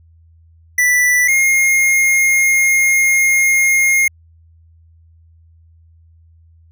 square tone pair in turn, 1975 / 2138 Hz, B6 / C7, 0 / +37 cents, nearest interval minor second, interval 137 cents, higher second, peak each -11 dBFS, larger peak neither, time 0.78-1.28 / 1.28-4.08 s, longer second, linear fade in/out 5 ms, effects added 82 Hz sine -45 dBFS peak until 6.71 s

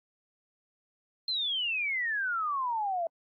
sine exponential sweep, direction down, 4200 to 652 Hz, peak -28 dBFS, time 1.28-3.07 s, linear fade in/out 2 ms, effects AAC 32 kbps

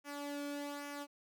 sawtooth tone with flanger, 287.5 Hz, D4, 37 cents flat, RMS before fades -43 dBFS, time 0.04-1.07 s, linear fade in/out 50 ms, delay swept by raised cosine 0.24 to 1.06 ms, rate 1.2 Hz, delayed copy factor -0.55, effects none

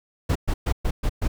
brown noise bursts, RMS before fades -21 dBFS, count 6, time 0.29-1.28 s, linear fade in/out 10 ms, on 65 ms, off 120 ms, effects none

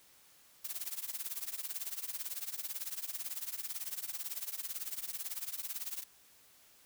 blue noise with tremolo, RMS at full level -37 dBFS, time 0.64-6.04 s, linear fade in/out 10 ms, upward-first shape triangle, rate 18 Hz, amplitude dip 95%, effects white hiss -63 dBFS RMS until 6.85 s

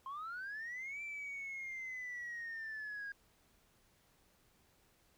sine linear two-way sweep, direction up then down, 1046.5 to 2349 to 1621 Hz, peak -40 dBFS, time 0.06-3.12 s, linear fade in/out 2 ms, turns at 1.02 s, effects tanh soft clip ceiling -39 dBFS + pink hiss -71 dBFS RMS until 5.17 s

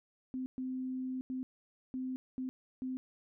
sine tone bursts at uneven times, 257.9 Hz, C4, 25 cents flat, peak -35 dBFS, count 6, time 0.34-0.46 / 0.58-1.21 / 1.3-1.43 / 1.94-2.16 / 2.38-2.49 / 2.82-2.97 s, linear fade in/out 0 ms, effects none

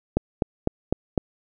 click train, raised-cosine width 2 ms, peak -6 dBFS, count 5, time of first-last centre 0.17-1.178 s, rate 3.97 Hz, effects none

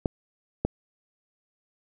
clicks, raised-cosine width 2 ms, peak -10 dBFS, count 2, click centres 0.058 / 0.65 s, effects none

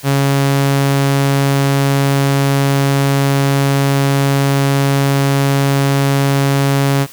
sawtooth tone, 138.59 Hz, C#3, in tune, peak -7 dBFS, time 0.03-7.07 s, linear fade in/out 50 ms, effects white hiss -37 dBFS RMS until 7.12 s

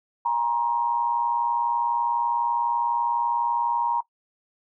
sine tone with amplitude modulation, 944 Hz, A#5, 22 cents sharp, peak -17 dBFS, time 0.25-4.01 s, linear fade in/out 10 ms, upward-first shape sine, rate 120 Hz, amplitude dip 70%, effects noise-tail reverb RT60 0.1 s tail -19 dB re dry

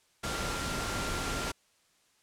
sine tone in noise, 1384 Hz, F6, 16 cents flat, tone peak -39 dBFS, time 0.23-1.52 s, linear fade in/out 10 ms, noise pink, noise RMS -34 dBFS, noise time 0.23-1.52 s, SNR -8 dB, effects white hiss -68 dBFS RMS until 2.22 s + low-pass 9000 Hz 12 dB/octave

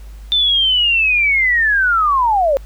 sine linear sweep, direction down, 3574 to 524 Hz, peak -11 dBFS, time 0.32-2.57 s, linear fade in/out 0 ms, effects added 51 Hz sine -31 dBFS peak until 2.65 s + pink hiss -49 dBFS RMS until 2.65 s

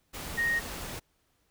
sine tone in noise, 1864.7 Hz, A#6, in tune, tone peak -25 dBFS, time 0.37-0.6 s, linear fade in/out 20 ms, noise pink, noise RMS -39 dBFS, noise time 0.13-1 s, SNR +11 dB, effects pink hiss -72 dBFS RMS until 1.5 s

